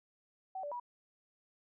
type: tone with pitch steps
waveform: sine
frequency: 759 / 582 / 970 Hz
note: F#5 / D5 / B5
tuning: +44 / -16 / -31 cents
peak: -38 dBFS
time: 0.55-0.799 s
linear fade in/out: 5 ms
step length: 83 ms
effects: none